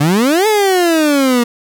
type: exponential two-way sweep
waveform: 30% pulse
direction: up then down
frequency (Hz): 138.3 to 441.6 to 234.7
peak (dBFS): -7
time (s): 0-1.44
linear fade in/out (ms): 10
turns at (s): 0.47
effects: none